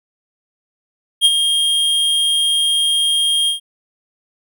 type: tone with ADSR envelope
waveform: square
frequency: 3228 Hz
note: G#7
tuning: 50 cents flat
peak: -7 dBFS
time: 1.21-3.6 s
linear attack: 42 ms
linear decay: 40 ms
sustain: -7 dB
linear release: 120 ms
effects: none